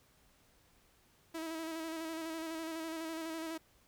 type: tone with vibrato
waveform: sawtooth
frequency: 323.7 Hz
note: E4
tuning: 31 cents flat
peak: -35 dBFS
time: 1.34-3.58 s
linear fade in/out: 10 ms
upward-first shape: square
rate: 12 Hz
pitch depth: 28 cents each way
effects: pink hiss -68 dBFS RMS until 3.87 s